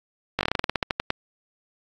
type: slowing click train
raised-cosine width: 0.3 ms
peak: -6 dBFS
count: 15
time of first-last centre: 0.39-1.104 s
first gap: 19 ms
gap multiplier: 1.14
effects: AAC 64 kbps